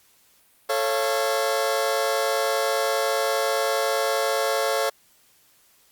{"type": "chord", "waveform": "sawtooth", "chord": "A augmented", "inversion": "none", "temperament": "just", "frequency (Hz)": [440, 550, 687.5], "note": ["A4", "C#5", "E#5"], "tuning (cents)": [0, -14, -27], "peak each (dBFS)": [-23, -20, -23], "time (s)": [0.69, 4.9], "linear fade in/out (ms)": 10, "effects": ["white hiss -59 dBFS RMS until 5.91 s", "Opus 48 kbps"]}